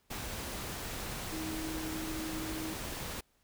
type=tone in noise; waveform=sine; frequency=316.9 Hz; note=D#4; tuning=32 cents sharp; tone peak=-38 dBFS; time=1.32-2.74 s; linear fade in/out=10 ms; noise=pink; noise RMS=-40 dBFS; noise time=0.1-3.21 s; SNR=-1 dB; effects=pink hiss -72 dBFS RMS until 3.43 s